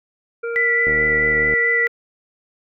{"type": "harmonic tone", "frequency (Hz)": 466.2, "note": "A#4", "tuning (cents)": 0, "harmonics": [1, 3, 5], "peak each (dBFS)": [-23, -29, -38], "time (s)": [0.43, 1.88], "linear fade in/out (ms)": 10}
{"type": "tone with vibrato", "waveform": "sine", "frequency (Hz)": 1975.5, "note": "B6", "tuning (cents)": 0, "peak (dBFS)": -15, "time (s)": [0.56, 1.87], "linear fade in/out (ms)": 0, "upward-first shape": "sine", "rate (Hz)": 4.6, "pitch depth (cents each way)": 13}
{"type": "click train", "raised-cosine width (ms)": 2, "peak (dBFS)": -16, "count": 52, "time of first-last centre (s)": [0.87, 1.538], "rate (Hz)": 76.4}
{"effects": []}